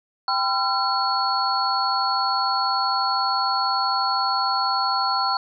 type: tone cluster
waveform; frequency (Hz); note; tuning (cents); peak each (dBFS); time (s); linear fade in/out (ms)
sine; 787 / 1013 / 1361 / 4376; G5 / B5 / F6 / C#8; +7 / +44 / -45 / -23; -25; 0.28-5.37; 2
effects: none